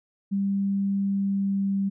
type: tone with pitch glide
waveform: sine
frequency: 197.6 to 196.46 Hz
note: G3 to G3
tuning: +14 to +4 cents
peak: -22 dBFS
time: 0.31-1.9 s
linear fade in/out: 20 ms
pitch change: -10 cents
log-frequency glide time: 1.02-1.77 s
effects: none